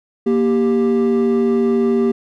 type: tone pair together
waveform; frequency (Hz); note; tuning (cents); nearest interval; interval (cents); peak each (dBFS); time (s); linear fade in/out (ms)
triangle; 234.8 / 393.3; A#3 / G4; +13 / +6; major sixth; 893; -13; 0.26-2.12; 10
effects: tanh soft clip ceiling -5 dBFS